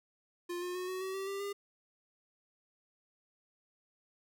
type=tone with pitch steps; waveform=square; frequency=350.8 / 357.8 / 364.9 / 372.1 / 379.5 / 387 / 394.7 / 402.5 Hz; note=F4 / F4 / F#4 / F#4 / F#4 / G4 / G4 / G4; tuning=+8 / +42 / -24 / +10 / +44 / -22 / +12 / +46 cents; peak=-37 dBFS; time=0.49-1.53 s; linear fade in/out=10 ms; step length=130 ms; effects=none